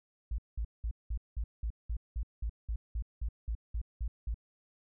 sine tone bursts, 55.5 Hz, A1, 16 cents sharp, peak -31 dBFS, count 16, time 0.31-4.344 s, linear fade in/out 5 ms, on 74 ms, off 190 ms, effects none

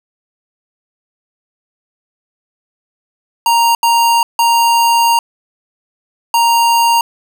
square tone bursts at uneven times, 932.3 Hz, A#5, in tune, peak -9 dBFS, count 4, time 3.46-3.75 / 3.83-4.23 / 4.39-5.19 / 6.34-7.01 s, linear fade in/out 2 ms, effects none

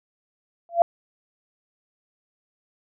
sine tone with exponential growth, 683 Hz, F5, 39 cents flat, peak -8 dBFS, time 0.69-0.82 s, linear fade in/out 1 ms, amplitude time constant 27 ms, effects none

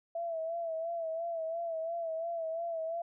sine tone with vibrato, 662 Hz, E5, 7 cents sharp, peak -33 dBFS, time 0.15-3.02 s, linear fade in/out 5 ms, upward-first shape sine, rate 2.9 Hz, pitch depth 54 cents each way, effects none

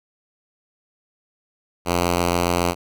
5% pulse tone, 87.3 Hz, F2, in tune, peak -7 dBFS, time 1.85-2.75 s, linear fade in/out 50 ms, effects none

